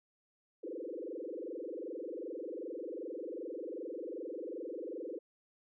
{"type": "tone with frequency modulation", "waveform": "sine", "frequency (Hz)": 415.3, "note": "G#4", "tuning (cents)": 0, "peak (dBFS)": -39, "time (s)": [0.63, 5.19], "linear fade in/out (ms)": 10, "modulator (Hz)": 22.6, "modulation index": 4.8, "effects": []}